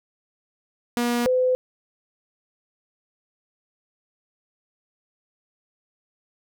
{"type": "tone pair in turn", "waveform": ["sawtooth", "sine"], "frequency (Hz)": [239.9, 508.3], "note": ["A#3", "B4"], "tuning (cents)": [50, 50], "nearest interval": "octave + minor second", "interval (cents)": 1300, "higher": "second", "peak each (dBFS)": -17, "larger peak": "neither", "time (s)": [[0.97, 1.26], [1.26, 1.55]], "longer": "neither", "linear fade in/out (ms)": 0, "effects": []}